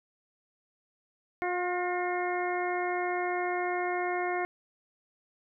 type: harmonic tone with a mistuned harmonic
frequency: 357.1 Hz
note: F4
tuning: 39 cents sharp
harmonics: 1 / 2 / 3 / 4 / 5 / 6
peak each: -32 / -32 / -39 / -40 / -39 / -38 dBFS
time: 1.42-4.45 s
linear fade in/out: 0 ms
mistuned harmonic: 5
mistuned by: +24 cents
effects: none